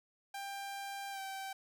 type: tone with pitch glide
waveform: sawtooth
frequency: 793 to 775.8 Hz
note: G5 to G5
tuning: +20 to -18 cents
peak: -37 dBFS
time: 0.34-1.53 s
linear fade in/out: 5 ms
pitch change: -38 cents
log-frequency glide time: 1.11-1.2 s
effects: none